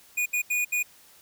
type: tone bursts at uneven times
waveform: square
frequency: 2457 Hz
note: D#7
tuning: 22 cents flat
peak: -24 dBFS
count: 4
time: 0.17-0.26 / 0.33-0.42 / 0.5-0.65 / 0.72-0.83 s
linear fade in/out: 10 ms
effects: white hiss -55 dBFS RMS until 1.21 s